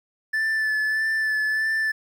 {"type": "tone with vibrato", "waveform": "triangle", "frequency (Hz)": 1750, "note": "A6", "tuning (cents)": -10, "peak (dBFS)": -19, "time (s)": [0.33, 1.92], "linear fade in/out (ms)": 10, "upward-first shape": "sine", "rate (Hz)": 1.6, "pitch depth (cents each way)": 22, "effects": ["10-bit"]}